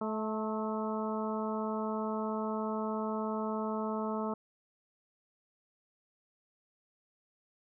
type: harmonic tone with a mistuned harmonic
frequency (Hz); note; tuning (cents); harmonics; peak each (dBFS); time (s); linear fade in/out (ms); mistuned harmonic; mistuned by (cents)
216.9; A3; -25; 1 / 2 / 3 / 4 / 5 / 6; -35 / -38 / -40 / -41 / -42 / -43; 0.01-4.34; 5; 4; +31
effects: none